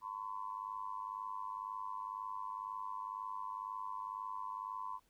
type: tone with amplitude modulation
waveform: sine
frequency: 1016 Hz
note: B5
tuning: 49 cents sharp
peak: -36 dBFS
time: 0.01-5 s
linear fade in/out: 50 ms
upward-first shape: sine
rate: 102 Hz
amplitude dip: 95%
effects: pink hiss -74 dBFS RMS until 5.09 s